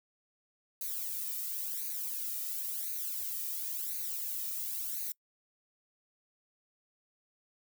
violet noise with flanger, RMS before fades -37 dBFS, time 0.81-5.12 s, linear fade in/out 2 ms, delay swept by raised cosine 0.46 to 1.66 ms, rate 0.95 Hz, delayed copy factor +0.8, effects noise-tail reverb RT60 0.1 s tail -25 dB re dry

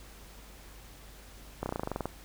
slowing click train, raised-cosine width 1 ms, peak -18 dBFS, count 12, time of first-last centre 1.63-2.056 s, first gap 30 ms, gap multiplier 1.05, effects added 50 Hz sine -51 dBFS peak until 2.24 s + pink hiss -53 dBFS RMS until 2.24 s

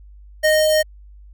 square tone pair together, 619 / 1855 Hz, D#5 / A#6, -9 / -9 cents, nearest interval octave + perfect fifth, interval 1900 cents, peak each -14 / -24 dBFS, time 0.43-0.83 s, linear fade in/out 20 ms, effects added 50 Hz sine -40 dBFS peak until 1.33 s

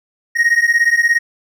triangle beating tone pair, 1864.7 / 1881.7 Hz, A#6 / A#6, 0 / +16 cents, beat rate 17 Hz, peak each -12 dBFS, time 0.35-1.19 s, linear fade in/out 20 ms, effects none

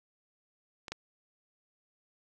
clicks, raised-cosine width 0.2 ms, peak -24 / -19 dBFS, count 2, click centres 0.882 / 0.92 s, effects none

